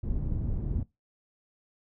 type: low-pass noise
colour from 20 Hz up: pink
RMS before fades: -30 dBFS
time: 0.03-0.83 s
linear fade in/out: 5 ms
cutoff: 170 Hz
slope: 12 dB/octave
effects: noise-tail reverb RT60 0.2 s tail -20 dB re dry